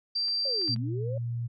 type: tone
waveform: sine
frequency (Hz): 4699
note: D8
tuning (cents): 0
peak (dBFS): -26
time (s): 0.15-0.75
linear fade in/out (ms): 10
type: clicks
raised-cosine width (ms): 0.3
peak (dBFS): -34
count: 4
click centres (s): 0.283 / 0.616 / 0.679 / 0.762
type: linear two-way sweep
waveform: sine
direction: down then up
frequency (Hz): 568 to 207.7 to 568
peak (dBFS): -34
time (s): 0.45-1.18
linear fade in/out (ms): 5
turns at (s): 0.76
type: tone with pitch glide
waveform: sine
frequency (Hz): 120 to 118.14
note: B2 to A#2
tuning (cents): -49 to +24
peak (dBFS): -29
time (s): 0.68-1.48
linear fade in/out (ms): 20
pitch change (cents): -27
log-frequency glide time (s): 1-1.1
effects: none